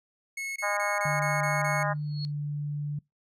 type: tone bursts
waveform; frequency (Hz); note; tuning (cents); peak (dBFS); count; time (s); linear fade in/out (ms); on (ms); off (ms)
45% pulse; 2186; C#7; -25; -32; 7; 0.37-1.832; 5; 190; 22
type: harmonic tone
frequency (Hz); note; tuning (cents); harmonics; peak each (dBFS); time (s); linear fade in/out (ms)
204.7; G#3; -25; 3 / 4 / 5 / 6 / 7 / 8 / 9; -32 / -33 / -34 / -35 / -35 / -36 / -37; 0.62-1.94; 20
type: tone with pitch glide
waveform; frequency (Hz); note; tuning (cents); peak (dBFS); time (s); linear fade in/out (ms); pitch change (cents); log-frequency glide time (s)
sine; 148.9 to 146.6; D3 to D3; +24 to -3; -29; 1.05-2.99; 5; -27; 2.02-2.33
type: tone with exponential growth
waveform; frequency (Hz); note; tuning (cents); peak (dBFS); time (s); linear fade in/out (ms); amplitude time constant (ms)
sine; 4327; C#8; -43; -33; 1.95-2.25; 0; 65
effects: noise-tail reverb RT60 0.2 s tail -25 dB re dry + low-pass 12000 Hz 12 dB/octave